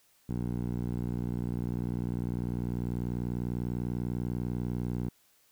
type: tone with band-pass filter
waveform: 10% pulse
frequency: 60.1 Hz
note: B1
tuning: 46 cents flat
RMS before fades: -33 dBFS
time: 0.29-5.09 s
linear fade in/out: 5 ms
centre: 150 Hz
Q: 0.81
effects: white hiss -66 dBFS RMS until 5.51 s